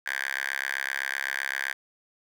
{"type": "tone with high-pass filter", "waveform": "5% pulse", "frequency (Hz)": 67.8, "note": "C#2", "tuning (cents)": -38, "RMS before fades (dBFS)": -31, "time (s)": [0.06, 1.73], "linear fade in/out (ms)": 5, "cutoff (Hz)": 1600, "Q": 7.9, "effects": []}